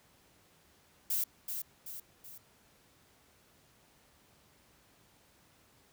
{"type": "noise with echo", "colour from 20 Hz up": "violet", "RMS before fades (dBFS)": -32, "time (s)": [1.1, 1.24], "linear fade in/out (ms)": 5, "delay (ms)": 380, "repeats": 3, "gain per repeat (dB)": -6, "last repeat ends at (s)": 2.38, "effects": ["pink hiss -65 dBFS RMS until 5.92 s", "high-pass 60 Hz 12 dB/octave"]}